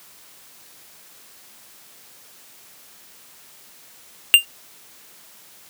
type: tone with exponential decay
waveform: square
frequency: 2794 Hz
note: F7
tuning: in tune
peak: -3 dBFS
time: 4.34-4.45 s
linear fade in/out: 0 ms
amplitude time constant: 22 ms
effects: white hiss -48 dBFS RMS until 5.69 s + high-pass 100 Hz 12 dB/octave